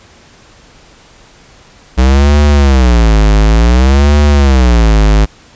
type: tone with vibrato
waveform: square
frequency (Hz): 61.8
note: B1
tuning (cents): +2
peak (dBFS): -5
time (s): 1.97-5.26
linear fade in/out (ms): 20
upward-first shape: sine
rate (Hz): 0.56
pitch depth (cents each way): 300
effects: pink hiss -41 dBFS RMS until 5.55 s + resampled to 16000 Hz